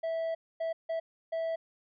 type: tone bursts at uneven times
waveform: triangle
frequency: 655 Hz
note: E5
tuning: 11 cents flat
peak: -28 dBFS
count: 4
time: 0.03-0.35 / 0.6-0.73 / 0.89-1 / 1.32-1.56 s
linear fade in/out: 10 ms
effects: resampled to 11025 Hz